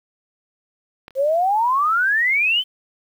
clicks, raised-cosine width 0.3 ms, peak -21 / -31 dBFS, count 2, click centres 1.081 / 1.107 s
sine exponential sweep, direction up, 520 to 3136 Hz, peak -15 dBFS, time 1.15-2.64 s, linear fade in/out 50 ms
effects 8-bit

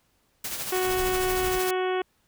white noise with tremolo, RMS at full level -31 dBFS, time 0.44-1.71 s, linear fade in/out 5 ms, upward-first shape sine, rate 13 Hz, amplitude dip 45%
harmonic tone, 370 Hz, F#4, in tune, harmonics 1 / 2 / 3 / 4 / 5 / 6 / 7 / 8 / 9, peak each -25 / -31 / -35 / -37 / -39 / -41 / -42 / -43 / -44 dBFS, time 0.72-2.02 s, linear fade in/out 5 ms
brown noise, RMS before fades -36 dBFS, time 0.84-1.61 s, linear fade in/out 50 ms
effects pink hiss -68 dBFS RMS until 2.27 s

